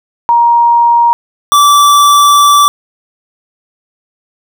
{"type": "tone pair in turn", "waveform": ["sine", "square"], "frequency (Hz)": [942, 1161.2], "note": ["A#5", "D6"], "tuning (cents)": [18, -20], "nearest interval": "major third", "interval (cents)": 362, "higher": "second", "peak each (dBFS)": -4, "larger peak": "neither", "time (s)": [[0.29, 1.13], [1.52, 2.68]], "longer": "second", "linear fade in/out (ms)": 0, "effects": []}